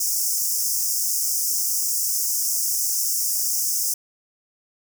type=high-pass noise; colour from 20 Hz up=pink; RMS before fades=-23 dBFS; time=0-3.94 s; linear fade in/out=5 ms; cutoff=5200 Hz; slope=96 dB/octave; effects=none